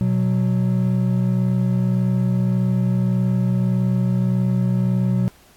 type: tone pair together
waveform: triangle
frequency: 123.59 / 185.3 Hz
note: B2 / F#3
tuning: +2 / +3 cents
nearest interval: perfect fifth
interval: 701 cents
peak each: -17 dBFS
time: 0.01-5.28 s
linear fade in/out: 0 ms
effects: pink hiss -52 dBFS RMS until 5.56 s + AAC 64 kbps